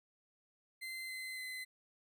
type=tone with pitch steps; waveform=35% pulse; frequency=2069 / 2052 / 2036 Hz; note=C7 / C7 / C7; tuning=-20 / -34 / -48 cents; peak=-40 dBFS; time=0.81-1.65 s; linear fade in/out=20 ms; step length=280 ms; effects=none